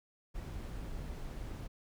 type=noise; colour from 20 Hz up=brown; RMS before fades=-42 dBFS; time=0.34-1.68 s; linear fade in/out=20 ms; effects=none